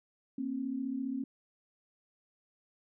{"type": "tone pair together", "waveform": "sine", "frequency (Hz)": [235, 269.9], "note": ["A#3", "C#4"], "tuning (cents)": [14, -46], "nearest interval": "major second", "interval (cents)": 240, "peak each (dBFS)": [-38, -34], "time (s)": [0.38, 1.24], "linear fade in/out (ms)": 5, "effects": []}